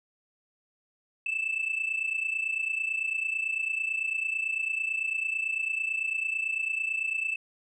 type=tone pair together; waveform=sine; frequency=2627 / 2656 Hz; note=E7 / E7; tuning=-7 / +12 cents; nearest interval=unison; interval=19 cents; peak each=-28 / -30 dBFS; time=1.26-7.36 s; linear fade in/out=5 ms; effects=tanh soft clip ceiling -23 dBFS